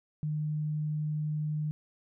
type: tone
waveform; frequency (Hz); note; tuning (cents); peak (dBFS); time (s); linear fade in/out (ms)
sine; 152; D#3; -40; -29; 0.23-1.71; 0
effects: none